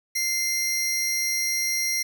sawtooth tone pair together, 2089 / 5625 Hz, C7 / F8, -3 / +12 cents, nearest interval octave + perfect fourth, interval 1715 cents, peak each -23 dBFS, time 0.15-2.03 s, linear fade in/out 10 ms, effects none

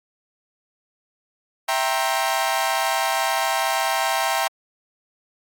sawtooth chord, C dominant seventh, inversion first, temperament equal with one note detuned, 659.3 / 784 / 932.3 / 1066 Hz, E5 / G5 / Bb5 / C6, 0 / 0 / 0 / +32 cents, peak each -22 / -20 / -22 / -24 dBFS, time 1.68-4.48 s, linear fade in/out 10 ms, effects AAC 64 kbps

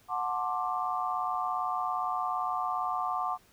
sine chord, D dominant seventh, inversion first, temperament just, 734.2 / 881 / 1057.2 / 1174.7 Hz, F#5 / A5 / C6 / D6, -14 / +2 / +18 / 0 cents, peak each -33 / -37 / -35 / -33 dBFS, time 0.08-3.38 s, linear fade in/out 50 ms, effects pink hiss -62 dBFS RMS until 3.52 s

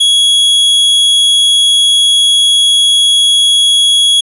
45% pulse tone, 3338 Hz, G#7, 8 cents sharp, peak -6 dBFS, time 0-4.21 s, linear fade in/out 10 ms, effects resampled to 24000 Hz

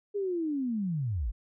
sine linear sweep, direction down, 415.3 to 41 Hz, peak -28 dBFS, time 0.14-1.32 s, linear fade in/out 20 ms, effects none

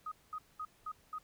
sine tone bursts, 1252 Hz, D#6, 10 cents sharp, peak -38 dBFS, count 5, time 0.06-1.185 s, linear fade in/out 5 ms, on 57 ms, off 210 ms, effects pink hiss -67 dBFS RMS until 1.23 s

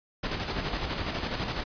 pink noise with tremolo, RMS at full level -30 dBFS, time 0.23-1.64 s, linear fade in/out 10 ms, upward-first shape square, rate 12 Hz, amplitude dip 40%, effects resampled to 11025 Hz

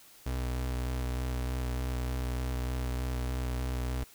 35% pulse tone with vibrato, 62.7 Hz, B1, 27 cents sharp, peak -29 dBFS, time 0.26-4.04 s, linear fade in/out 5 ms, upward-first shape square, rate 3.3 Hz, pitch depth 17 cents each way, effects white hiss -56 dBFS RMS until 4.14 s

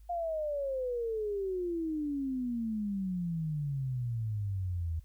sine exponential sweep, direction down, 708 to 79.2 Hz, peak -31 dBFS, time 0.09-5 s, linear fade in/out 10 ms, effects added 52 Hz sine -51 dBFS peak until 5.04 s + white hiss -73 dBFS RMS until 5.04 s

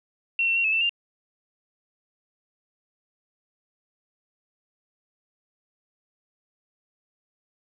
sine tone with pitch steps, 2724 / 2701 / 2743 / 2599 / 2668 / 2792 Hz, F7 / E7 / F7 / E7 / E7 / F7, -44 / +42 / -32 / -25 / +20 / -1 cents, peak -20 dBFS, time 0.39-0.894 s, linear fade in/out 2 ms, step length 84 ms, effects none

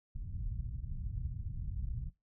pink low-pass noise, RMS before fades -39 dBFS, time 0.15-2.1 s, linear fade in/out 10 ms, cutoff 130 Hz, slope 24 dB/octave, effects noise-tail reverb RT60 0.2 s tail -18 dB re dry

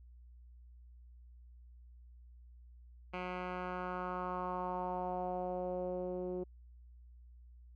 10% pulse tone with low-pass filter sweep, 181.4 Hz, F#3, 34 cents flat, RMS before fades -39 dBFS, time 3.13-6.44 s, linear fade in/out 10 ms, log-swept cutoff 2200 to 400 Hz, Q 2.9, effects added 60 Hz sine -54 dBFS peak until 7.75 s

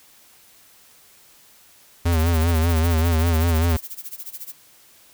square tone with vibrato, 82.41 Hz, E2, in tune, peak -17 dBFS, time 2.05-3.77 s, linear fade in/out 10 ms, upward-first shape sine, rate 5.1 Hz, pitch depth 78 cents each way
violet noise with tremolo, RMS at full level -32 dBFS, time 2.12-4.52 s, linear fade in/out 0 ms, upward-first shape sine, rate 14 Hz, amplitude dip 95%
effects white hiss -52 dBFS RMS until 5.13 s

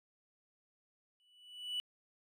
triangle tone with exponential growth, 2960 Hz, F#7, in tune, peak -31 dBFS, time 1.2-1.8 s, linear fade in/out 0 ms, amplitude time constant 130 ms, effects tanh soft clip ceiling -28 dBFS

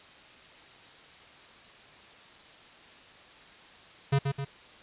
square tone with echo, 138.59 Hz, C#3, in tune, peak -22 dBFS, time 4.12-4.19 s, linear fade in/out 10 ms, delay 130 ms, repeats 2, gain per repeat -5 dB, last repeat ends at 4.45 s, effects white hiss -52 dBFS RMS until 4.82 s + resampled to 8000 Hz

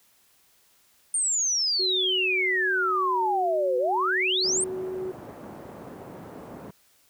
sine exponential two-way sweep, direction down then up, 8980 to 491.5 to 8980 Hz, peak -22 dBFS, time 1.14-4.64 s, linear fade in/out 2 ms, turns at 3.78 s
sine tone, 373 Hz, F#4, 14 cents sharp, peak -29 dBFS, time 1.79-5.12 s, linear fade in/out 10 ms
pink band-pass noise, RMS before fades -42 dBFS, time 4.44-6.71 s, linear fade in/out 5 ms, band 160 to 840 Hz, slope 12 dB/octave
effects white hiss -62 dBFS RMS until 7.09 s

